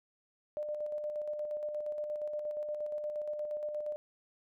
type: tone with tremolo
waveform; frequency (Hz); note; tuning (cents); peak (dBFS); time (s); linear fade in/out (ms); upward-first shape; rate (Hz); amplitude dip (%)
sine; 599; D5; +34; -33; 0.57-3.96; 0; square; 8.5; 35
effects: none